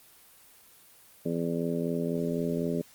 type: harmonic tone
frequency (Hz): 84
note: E2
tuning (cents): +33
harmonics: 2 / 3 / 4 / 5 / 6 / 7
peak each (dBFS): -32 / -32 / -37 / -33 / -41 / -37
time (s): 1.25-2.82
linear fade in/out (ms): 10
effects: white hiss -56 dBFS RMS until 2.94 s + Opus 24 kbps